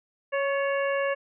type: harmonic tone with a mistuned harmonic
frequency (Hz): 554.4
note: C#5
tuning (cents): 0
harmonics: 1 / 2 / 3 / 4 / 5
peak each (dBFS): -25 / -33 / -32 / -37 / -38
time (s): 0.32-1.15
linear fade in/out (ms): 20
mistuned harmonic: 3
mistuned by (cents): +46
effects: none